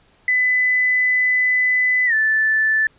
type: tone with pitch glide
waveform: sine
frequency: 2004 to 1754.7 Hz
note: B6 to A6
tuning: +25 to -5 cents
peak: -14 dBFS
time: 0.28-2.87 s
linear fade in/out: 2 ms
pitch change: -230 cents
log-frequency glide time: 2.06-2.14 s
effects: pink hiss -56 dBFS RMS until 2.98 s + resampled to 8000 Hz